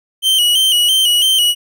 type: tone with vibrato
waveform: 45% pulse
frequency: 3018 Hz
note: F#7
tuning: 34 cents sharp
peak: -10 dBFS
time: 0.22-1.55 s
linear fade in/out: 50 ms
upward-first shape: square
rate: 3 Hz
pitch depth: 57 cents each way
effects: none